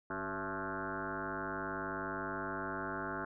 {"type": "tone with frequency modulation", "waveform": "sine", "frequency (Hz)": 869, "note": "A5", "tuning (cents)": -22, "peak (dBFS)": -36, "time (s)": [0.1, 3.25], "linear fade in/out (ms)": 5, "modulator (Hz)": 99.5, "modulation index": 7, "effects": []}